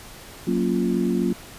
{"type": "chord", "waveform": "sine", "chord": "Gb major seventh", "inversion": "none", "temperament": "equal", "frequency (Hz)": [185, 233.1, 277.2, 349.2], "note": ["Gb3", "Bb3", "Db4", "F4"], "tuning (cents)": [0, 0, 0, 0], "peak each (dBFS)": [-24, -24, -27, -25], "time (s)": [0.47, 1.33], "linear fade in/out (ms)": 5, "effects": ["pink hiss -42 dBFS RMS until 1.58 s", "resampled to 32000 Hz"]}